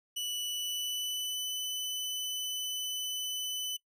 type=tone with pitch glide; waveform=sawtooth; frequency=2960 to 3005 Hz; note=F#7 to F#7; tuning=0 to +26 cents; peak=-30 dBFS; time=0.16-3.77 s; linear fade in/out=10 ms; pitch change=+26 cents; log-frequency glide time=0.44-1.53 s; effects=noise-tail reverb RT60 0.1 s tail -20 dB re dry

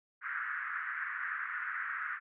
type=band-pass noise; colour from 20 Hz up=white; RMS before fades=-38 dBFS; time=0.21-2.2 s; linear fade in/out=50 ms; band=1300 to 1800 Hz; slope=48 dB/octave; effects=none

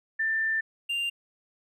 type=tone pair in turn; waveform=sine / triangle; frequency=1782 / 2790 Hz; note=A6 / F7; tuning=+22 / -2 cents; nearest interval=minor sixth; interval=776 cents; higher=second; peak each=-24 / -25 dBFS; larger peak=first; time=0.19-0.61 / 0.89-1.1 s; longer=first; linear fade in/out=10 ms; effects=none

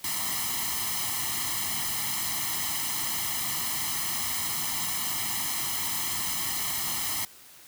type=noise with comb filter; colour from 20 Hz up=white; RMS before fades=-30 dBFS; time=0.04-7.25 s; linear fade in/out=2 ms; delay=0.98 ms; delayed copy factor=+1; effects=white hiss -51 dBFS RMS until 7.67 s + high-pass 60 Hz 12 dB/octave

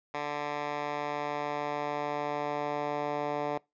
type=tone with band-pass filter sweep; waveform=10% pulse; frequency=146.83 Hz; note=D3; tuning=in tune; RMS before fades=-33 dBFS; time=0.14-3.58 s; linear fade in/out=5 ms; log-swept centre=1300 to 700 Hz; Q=0.86; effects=noise-tail reverb RT60 0.2 s tail -23 dB re dry + resampled to 16000 Hz

